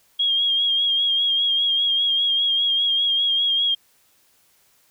sine tone with vibrato, 3261 Hz, G#7, 32 cents flat, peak -17 dBFS, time 0.19-3.75 s, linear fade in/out 10 ms, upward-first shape sine, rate 5 Hz, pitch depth 36 cents each way, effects white hiss -60 dBFS RMS until 4.9 s

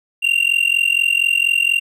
triangle tone with amplitude modulation, 2769 Hz, F7, 15 cents flat, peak -8 dBFS, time 0.22-1.8 s, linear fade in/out 20 ms, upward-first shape sine, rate 44.2 Hz, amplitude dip 90%, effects none

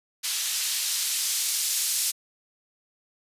blue noise with band-pass filter sweep, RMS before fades -27 dBFS, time 0.23-2.12 s, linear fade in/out 20 ms, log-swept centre 3500 to 5800 Hz, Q 0.76, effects resampled to 32000 Hz

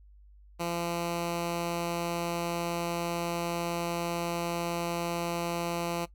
10% pulse tone, 171 Hz, F3, 36 cents flat, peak -22 dBFS, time 0.59-6.06 s, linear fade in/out 20 ms, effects noise-tail reverb RT60 0.1 s tail -19 dB re dry + added 50 Hz sine -52 dBFS peak until 6.14 s

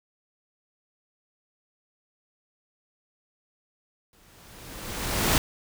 pink noise with exponential growth, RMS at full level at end -20 dBFS, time 4.13-5.38 s, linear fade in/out 1 ms, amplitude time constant 270 ms, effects none

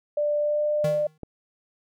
sine tone with pitch glide, 591 to 597.9 Hz, D5 to D5, +11 to +31 cents, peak -21 dBFS, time 0.17-1.07 s, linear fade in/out 5 ms, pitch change +20 cents, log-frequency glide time 0.39-0.64 s
square tone with exponential decay, 155.56 Hz, D#3, in tune, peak -25 dBFS, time 0.84-1.18 s, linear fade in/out 5 ms, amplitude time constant 72 ms
click, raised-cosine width 2 ms, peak -22 dBFS, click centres 1.233 s
effects none

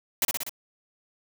white noise with echo, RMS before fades -23 dBFS, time 0.22-0.25 s, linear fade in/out 2 ms, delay 61 ms, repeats 4, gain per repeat -3 dB, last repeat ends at 0.494 s, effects none

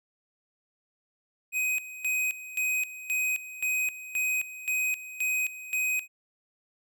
square tone with tremolo, 2512 Hz, D#7, 16 cents sharp, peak -26 dBFS, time 1.52-6.08 s, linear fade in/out 50 ms, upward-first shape square, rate 1.9 Hz, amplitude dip 80%, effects none

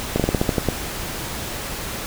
slowing click train, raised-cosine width 2 ms, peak -4 dBFS, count 9, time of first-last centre 0.16-0.687 s, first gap 37 ms, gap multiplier 1.16, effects pink hiss -29 dBFS RMS until 2.06 s

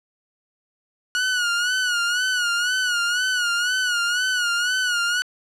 sawtooth tone with vibrato, 1456 Hz, F#6, 28 cents flat, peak -16 dBFS, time 1.15-5.22 s, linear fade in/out 0 ms, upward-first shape sine, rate 2 Hz, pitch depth 72 cents each way, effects low-pass 8000 Hz 12 dB/octave

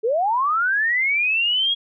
sine linear sweep, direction up, 415.3 to 3322 Hz, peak -17 dBFS, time 0.03-1.75 s, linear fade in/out 20 ms, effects none

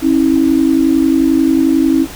sine tone pair together, 270.8 / 322 Hz, C#4 / E4, -40 / -41 cents, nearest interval minor third, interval 299 cents, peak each -11 dBFS, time 0.01-2.07 s, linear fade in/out 50 ms, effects added 50 Hz sine -36 dBFS peak until 2.15 s + pink hiss -31 dBFS RMS until 2.15 s

